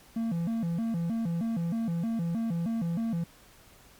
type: tone with vibrato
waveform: triangle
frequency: 196 Hz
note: G3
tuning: in tune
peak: -25 dBFS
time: 0.16-3.24 s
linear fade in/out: 5 ms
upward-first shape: square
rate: 3.2 Hz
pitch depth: 260 cents each way
effects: pink hiss -56 dBFS RMS until 3.99 s + MP3 96 kbps